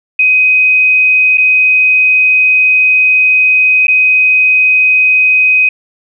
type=tone with dropouts; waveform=sine; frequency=2514 Hz; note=D#7; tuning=17 cents sharp; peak=-5 dBFS; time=0.19-5.69 s; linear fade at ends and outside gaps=5 ms; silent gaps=1.374-1.38 / 3.87-3.881 s; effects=none